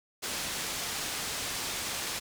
white low-pass noise, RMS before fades -35 dBFS, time 0.22-2.2 s, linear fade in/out 20 ms, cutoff 7800 Hz, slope 12 dB/octave, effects none

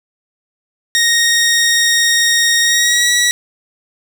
15% pulse tone with pitch glide, 1864.7 to 1930.5 Hz, A#6 to B6, 0 to -40 cents, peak -4 dBFS, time 0.95-3.31 s, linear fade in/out 0 ms, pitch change +60 cents, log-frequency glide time 2.62-3.12 s, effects none

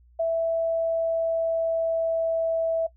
sine tone with pitch glide, 659.3 to 655.5 Hz, E5 to E5, 0 to -10 cents, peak -21 dBFS, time 0.19-2.87 s, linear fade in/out 10 ms, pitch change -10 cents, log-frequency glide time 0.55-2.66 s, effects noise-tail reverb RT60 0.1 s tail -20 dB re dry + added 60 Hz sine -53 dBFS peak until 2.96 s

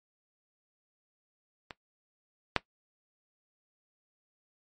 clicks, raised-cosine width 0.3 ms, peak -24 / -7 dBFS, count 2, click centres 1.708 / 2.563 s, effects noise-tail reverb RT60 0.1 s tail -17 dB re dry + MP3 48 kbps

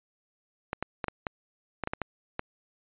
clicks, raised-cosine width 0.5 ms, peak -15 dBFS, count 10, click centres 0.731 / 0.826 / 1.042 / 1.083 / 1.268 / 1.837 / 1.874 / 1.935 / 2.017 / 2.394 s, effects resampled to 8000 Hz

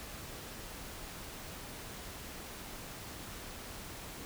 silence, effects pink hiss -46 dBFS RMS until 4.25 s

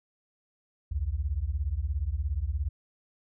sine beating tone pair, 63.1 / 80.1 Hz, B1 / E2, +38 / -49 cents, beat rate 17 Hz, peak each -30 dBFS, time 0.91-2.69 s, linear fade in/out 10 ms, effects none

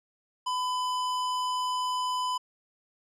square tone, 1004 Hz, B5, 28 cents sharp, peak -28 dBFS, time 0.46-2.38 s, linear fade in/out 10 ms, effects low-pass 8000 Hz 12 dB/octave

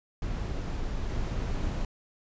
brown noise with level steps, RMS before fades -32 / -30 dBFS, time 0.22-1.85 s, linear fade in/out 2 ms, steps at 1.09 s, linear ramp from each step 5 ms, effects resampled to 16000 Hz

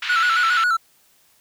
white band-pass noise, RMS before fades -27 dBFS, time 0.02-0.64 s, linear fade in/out 5 ms, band 1300 to 3400 Hz, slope 24 dB/octave
triangle tone with vibrato, 1396.9 Hz, F6, in tune, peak -14 dBFS, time 0.09-0.77 s, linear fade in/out 10 ms, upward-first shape square, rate 7.3 Hz, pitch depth 75 cents each way
effects white hiss -58 dBFS RMS until 1.4 s

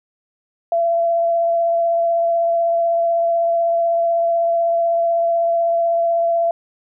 sine tone with vibrato, 676 Hz, E5, 43 cents sharp, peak -14 dBFS, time 0.72-6.51 s, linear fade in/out 2 ms, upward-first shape sine, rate 16 Hz, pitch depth 11 cents each way, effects none

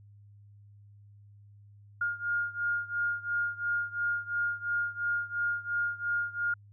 sine beating tone pair, 1416 / 1418.9 Hz, F6 / F6, +23 / +27 cents, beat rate 2.9 Hz, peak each -31 / -33 dBFS, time 2.01-6.54 s, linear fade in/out 5 ms, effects added 102 Hz sine -52 dBFS peak until 6.72 s

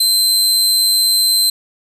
sawtooth tone, 4098 Hz, C8, 37 cents flat, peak -8 dBFS, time 0-1.5 s, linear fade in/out 5 ms, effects resampled to 32000 Hz + 7-bit

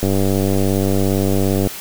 click train, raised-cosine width 2 ms, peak -5 dBFS, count 161, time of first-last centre 0.03-1.673 s, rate 97.4 Hz, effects white hiss -31 dBFS RMS until 1.8 s

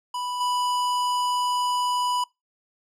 square tone with level steps, 987.8 Hz, B5, in tune, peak -28 / -23 dBFS, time 0.14-2.24 s, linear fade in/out 5 ms, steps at 0.4 s, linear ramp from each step 10 ms, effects noise-tail reverb RT60 0.2 s tail -23 dB re dry + low-pass 10000 Hz 12 dB/octave

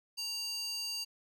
square tone with high-pass filter, 930 Hz, A#5, 4 cents flat, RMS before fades -38 dBFS, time 0.17-1.05 s, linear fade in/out 20 ms, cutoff 4200 Hz, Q 4.8, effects none

